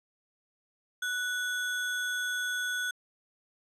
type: tone with sample-and-hold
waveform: sine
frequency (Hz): 1480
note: F#6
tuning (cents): 0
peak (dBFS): -29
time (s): 1.02-2.91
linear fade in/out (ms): 5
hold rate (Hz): 4900
effects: low-pass 11000 Hz 12 dB/octave